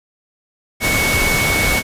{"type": "tone in noise", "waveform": "sine", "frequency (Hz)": 2217, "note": "C#7", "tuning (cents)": 0, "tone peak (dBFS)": -17, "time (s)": [0.8, 1.83], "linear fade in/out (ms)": 50, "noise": "pink", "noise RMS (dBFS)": -18, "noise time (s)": [0.8, 1.83], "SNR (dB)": -2, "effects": ["resampled to 32000 Hz"]}